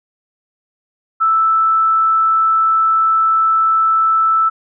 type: tone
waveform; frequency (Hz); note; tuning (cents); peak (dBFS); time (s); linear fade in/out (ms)
sine; 1318.5; E6; 0; -10; 1.2-4.5; 20
effects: none